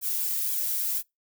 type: noise with flanger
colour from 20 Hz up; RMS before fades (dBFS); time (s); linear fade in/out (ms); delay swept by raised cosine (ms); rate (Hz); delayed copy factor
violet; -28; 0.01-1.03; 50; 1.2 to 2.7; 2; +0.7
effects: noise-tail reverb RT60 0.2 s tail -26 dB re dry